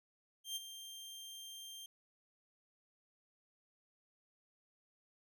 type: tone with ADSR envelope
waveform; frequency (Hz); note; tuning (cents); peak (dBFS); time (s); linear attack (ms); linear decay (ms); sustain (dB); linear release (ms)
sawtooth; 3174; G7; +21; -34; 0.44-1.86; 120; 25; -11; 3
effects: none